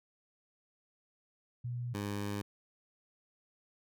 sine / 15% pulse tone pair in turn, 121.5 / 101.93 Hz, B2 / G#2, -28 / -32 cents, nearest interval minor third, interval 304 cents, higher first, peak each -35 / -29 dBFS, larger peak second, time 1.64-1.94 / 1.94-2.42 s, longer second, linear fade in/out 10 ms, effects none

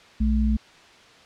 sine tone pair together, 60.4 / 216.2 Hz, B1 / A3, -38 / -30 cents, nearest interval octave + minor seventh, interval 2208 cents, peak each -20 / -22 dBFS, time 0.2-0.57 s, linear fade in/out 10 ms, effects white hiss -50 dBFS RMS until 1.25 s + low-pass 4000 Hz 12 dB/octave

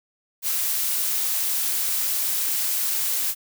blue noise, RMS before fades -24 dBFS, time 0.42-3.35 s, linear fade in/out 50 ms, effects none

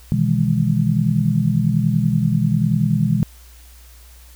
sine chord, E major seventh, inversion second, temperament just, 123.61 / 154.51 / 164.81 / 206 Hz, B2 / D#3 / E3 / G#3, +2 / -12 / 0 / -14 cents, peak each -20 dBFS, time 0.12-3.23 s, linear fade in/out 0 ms, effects added 60 Hz sine -42 dBFS peak until 4.35 s + white hiss -49 dBFS RMS until 4.35 s

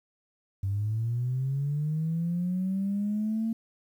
sine linear sweep, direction up, 95.8 to 227.5 Hz, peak -25 dBFS, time 0.63-3.53 s, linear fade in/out 5 ms, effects tanh soft clip ceiling -21 dBFS + 10-bit

